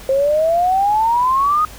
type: exponential sweep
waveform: sine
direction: up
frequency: 527 to 1259 Hz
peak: -12 dBFS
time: 0.09-1.65 s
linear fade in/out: 2 ms
effects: added 52 Hz sine -41 dBFS peak until 1.78 s + pink hiss -38 dBFS RMS until 1.78 s